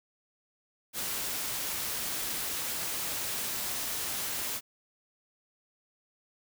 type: noise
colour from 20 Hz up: white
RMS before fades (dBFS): -34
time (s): 0.93-4.61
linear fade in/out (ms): 50
effects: none